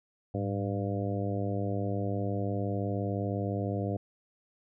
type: harmonic tone with a mistuned harmonic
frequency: 99.7 Hz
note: G2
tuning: 30 cents sharp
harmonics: 1 / 2 / 3 / 4 / 5 / 6 / 7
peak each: -32 / -36 / -37 / -40 / -38 / -40 / -41 dBFS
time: 0.34-3.97 s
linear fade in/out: 5 ms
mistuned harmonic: 1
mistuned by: +96 cents
effects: none